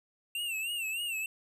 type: tone with vibrato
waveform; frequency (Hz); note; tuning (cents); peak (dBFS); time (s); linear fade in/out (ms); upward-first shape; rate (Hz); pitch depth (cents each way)
square; 2724; F7; -44; -33; 0.35-1.26; 2; sine; 3.3; 100
effects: none